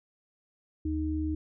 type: tone pair together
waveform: sine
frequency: 77.53 / 310.3 Hz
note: D#2 / D#4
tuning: -6 / -5 cents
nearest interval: 2 octaves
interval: 2401 cents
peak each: -31 / -30 dBFS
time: 0.85-1.35 s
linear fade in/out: 5 ms
effects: none